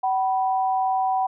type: tone pair together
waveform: sine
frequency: 760 / 982.7 Hz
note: F#5 / B5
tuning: +46 / -9 cents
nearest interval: major third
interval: 445 cents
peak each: -20 / -27 dBFS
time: 0.03-1.27 s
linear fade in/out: 10 ms
effects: none